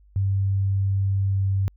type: tone with pitch glide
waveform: sine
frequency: 97.7 to 97.14 Hz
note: G2 to G2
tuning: -5 to -15 cents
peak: -19 dBFS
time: 0.16-1.68 s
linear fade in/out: 0 ms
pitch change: -10 cents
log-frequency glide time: 1.3-1.39 s
effects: added 50 Hz sine -51 dBFS peak until 1.76 s